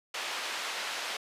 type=band-pass noise; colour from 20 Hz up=white; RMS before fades=-36 dBFS; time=0.14-1.17 s; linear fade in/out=5 ms; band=540 to 3800 Hz; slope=12 dB/octave; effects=resampled to 32000 Hz